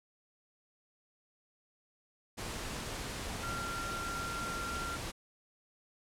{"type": "tone in noise", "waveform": "sine", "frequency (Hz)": 1379, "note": "F6", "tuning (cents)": -22, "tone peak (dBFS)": -38, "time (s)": [3.42, 4.97], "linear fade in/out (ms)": 20, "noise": "pink", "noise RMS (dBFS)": -40, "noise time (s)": [2.37, 5.12], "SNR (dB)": -1, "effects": ["low-pass 10000 Hz 12 dB/octave"]}